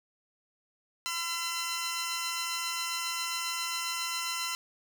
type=tone pair together; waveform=10% pulse; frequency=1015 / 1355.8 Hz; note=B5 / E6; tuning=+47 / +48 cents; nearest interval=perfect fourth; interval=501 cents; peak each=-26 dBFS; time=1.06-4.55 s; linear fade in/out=0 ms; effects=none